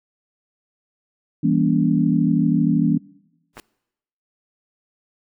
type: chord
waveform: sine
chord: E diminished seventh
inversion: none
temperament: just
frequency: 164.81 / 197.78 / 237.3 / 284.8 Hz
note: E3 / G3 / Bb3 / Db4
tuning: 0 / +16 / +31 / +47 cents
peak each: -20 / -22 / -20 / -20 dBFS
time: 1.43-2.98 s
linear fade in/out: 10 ms
type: noise with exponential growth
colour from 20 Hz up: pink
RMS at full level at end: -35 dBFS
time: 3.53-3.6 s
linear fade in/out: 1 ms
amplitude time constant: 15 ms
type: clicks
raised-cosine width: 0.5 ms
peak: -23 dBFS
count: 2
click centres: 3.57 / 3.578 s
effects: noise-tail reverb RT60 0.9 s tail -22 dB re dry